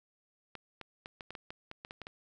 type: clicks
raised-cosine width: 0.3 ms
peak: -27 dBFS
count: 12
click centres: 0.553 / 0.813 / 1.059 / 1.208 / 1.306 / 1.352 / 1.505 / 1.714 / 1.849 / 1.909 / 2.017 / 2.069 s
effects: none